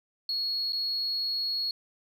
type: tone with dropouts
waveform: sine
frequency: 4329 Hz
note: C#8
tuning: 42 cents flat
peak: -26 dBFS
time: 0.29-1.71 s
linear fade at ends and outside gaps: 2 ms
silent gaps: 0.723-0.73 s
effects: tanh soft clip ceiling -24 dBFS